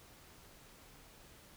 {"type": "silence", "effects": ["pink hiss -59 dBFS RMS until 1.56 s"]}